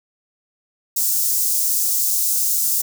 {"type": "high-pass noise", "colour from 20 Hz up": "white", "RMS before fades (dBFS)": -19, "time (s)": [0.96, 2.82], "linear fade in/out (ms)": 10, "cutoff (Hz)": 5800, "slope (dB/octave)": 24, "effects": []}